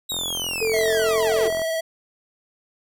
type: linear sweep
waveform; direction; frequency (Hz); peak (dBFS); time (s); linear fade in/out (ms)
sawtooth; down; 3852 to 315.6; -22; 0.09-1.48; 10
type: click train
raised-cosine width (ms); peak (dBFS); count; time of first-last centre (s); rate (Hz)
1; -20; 66; 0.12-1.618; 43.4
type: tone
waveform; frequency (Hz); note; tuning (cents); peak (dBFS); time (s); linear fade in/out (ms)
sine; 444.4; A4; +17; -20; 0.61-1.5; 10
type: tone with vibrato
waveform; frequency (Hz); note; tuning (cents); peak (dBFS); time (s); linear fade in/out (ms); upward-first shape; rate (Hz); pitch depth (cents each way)
square; 650; E5; -24; -23; 0.73-1.81; 10; square; 19; 15
effects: none